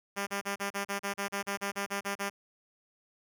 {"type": "tone bursts", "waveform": "5% pulse", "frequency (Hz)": 199.7, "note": "G3", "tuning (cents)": 32, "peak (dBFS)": -20, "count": 15, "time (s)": [0.16, 2.3], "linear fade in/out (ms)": 20, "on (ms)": 110, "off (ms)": 35, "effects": []}